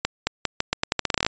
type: accelerating click train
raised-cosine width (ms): 0.2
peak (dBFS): -3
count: 16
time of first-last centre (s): 0.05-1.265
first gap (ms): 220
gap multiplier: 0.83
effects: resampled to 16000 Hz